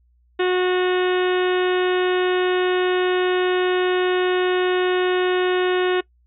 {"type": "harmonic tone", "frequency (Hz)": 365, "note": "F#4", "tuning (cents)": -24, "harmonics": [1, 2, 3, 4, 5, 6, 7, 8, 9, 10], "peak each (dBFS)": [-17, -28, -31, -30, -30, -37, -35, -34, -41, -37], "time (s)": [0.39, 6.01], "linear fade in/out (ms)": 10, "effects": ["noise-tail reverb RT60 0.1 s tail -21 dB re dry", "added 60 Hz sine -56 dBFS peak until 6.26 s"]}